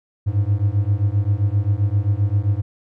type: beating tone pair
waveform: triangle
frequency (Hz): 98 / 105.6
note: G2 / G#2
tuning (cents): 0 / +29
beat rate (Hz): 7.6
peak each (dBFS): -17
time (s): 0.26-2.62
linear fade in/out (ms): 20
effects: none